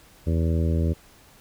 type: harmonic tone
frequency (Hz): 81.9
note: E2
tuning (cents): -11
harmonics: 1 / 2 / 3 / 4 / 5 / 6 / 7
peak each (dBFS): -21 / -27 / -31 / -33 / -35 / -37 / -38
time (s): 0.26-0.94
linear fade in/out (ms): 20
effects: pink hiss -53 dBFS RMS until 1.4 s